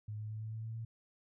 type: tone with pitch steps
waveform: sine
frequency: 106.2 / 107.37 / 108.56 / 109.75 / 110.97 / 112.19 / 113.43 Hz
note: G#2 / A2 / A2 / A2 / A2 / A2 / A#2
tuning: +39 / -42 / -23 / -4 / +15 / +34 / -47 cents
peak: -39 dBFS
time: 0.08-0.85 s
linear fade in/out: 5 ms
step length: 110 ms
effects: none